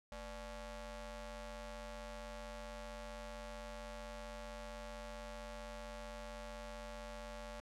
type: ring-modulated tone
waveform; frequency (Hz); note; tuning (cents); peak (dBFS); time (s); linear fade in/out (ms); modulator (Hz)
sawtooth; 271.2; C#4; -38; -39; 0.12-7.6; 0; 319
effects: low-pass 9000 Hz 12 dB/octave